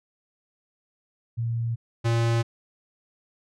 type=tone pair in turn; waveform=sine / square; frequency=116.1 / 116.1 Hz; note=A#2 / A#2; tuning=-7 / -7 cents; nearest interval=unison; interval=0 cents; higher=neither; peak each=-24 / -21 dBFS; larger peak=second; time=1.37-1.76 / 2.04-2.43 s; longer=neither; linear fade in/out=20 ms; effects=low-pass 7000 Hz 12 dB/octave